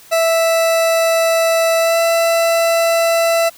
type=tone with pitch glide; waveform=40% pulse; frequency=659.3 to 667 Hz; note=E5 to E5; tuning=0 to +20 cents; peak=-11 dBFS; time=0.11-3.5 s; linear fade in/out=20 ms; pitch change=+20 cents; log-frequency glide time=1.8-1.98 s; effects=white hiss -43 dBFS RMS until 3.57 s